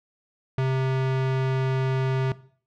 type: tone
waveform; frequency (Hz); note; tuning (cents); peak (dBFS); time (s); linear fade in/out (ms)
square; 131.8; C3; +13; -22; 0.58-2.32; 2
effects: noise-tail reverb RT60 0.5 s tail -18 dB re dry + low-pass 3000 Hz 12 dB/octave